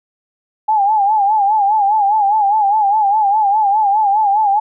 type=tone with vibrato; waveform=sine; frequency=830.6 Hz; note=G#5; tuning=in tune; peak=-10 dBFS; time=0.68-4.6 s; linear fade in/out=10 ms; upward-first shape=sine; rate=4.9 Hz; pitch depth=98 cents each way; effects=none